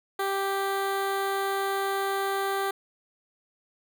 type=tone with notch filter; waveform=15% pulse; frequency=392 Hz; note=G4; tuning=in tune; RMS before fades=-28 dBFS; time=0.19-2.71 s; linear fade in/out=5 ms; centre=5700 Hz; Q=1.3; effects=none